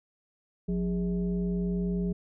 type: tone with frequency modulation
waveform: sine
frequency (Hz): 179.8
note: F#3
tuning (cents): -49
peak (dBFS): -26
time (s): 0.68-2.13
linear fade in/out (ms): 10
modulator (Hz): 230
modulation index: 0.73
effects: none